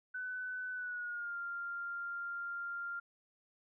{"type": "tone with pitch glide", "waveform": "sine", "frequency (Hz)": [1503, 1394.3], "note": ["F#6", "F6"], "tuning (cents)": [27, -3], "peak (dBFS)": -38, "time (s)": [0.14, 3], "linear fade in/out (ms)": 10, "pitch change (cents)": -130, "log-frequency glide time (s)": [0.73, 1.37], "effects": []}